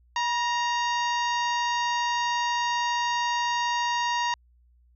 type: harmonic tone with a mistuned harmonic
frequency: 932.3 Hz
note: A#5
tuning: in tune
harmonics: 1 / 2 / 3 / 4 / 5 / 6 / 7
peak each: -25 / -31 / -35 / -37 / -39 / -41 / -42 dBFS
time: 0.16-4.34 s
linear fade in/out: 2 ms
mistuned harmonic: 1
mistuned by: +55 cents
effects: added 60 Hz sine -57 dBFS peak until 4.95 s